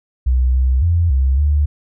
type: tone with pitch steps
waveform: sine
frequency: 63.2 / 64.5 / 85.2 / 66.4 / 73.5 Hz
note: B1 / C2 / F2 / C2 / D2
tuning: +41 / -24 / -42 / +26 / +2 cents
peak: -11 dBFS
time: 0.26-1.66 s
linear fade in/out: 10 ms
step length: 280 ms
effects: none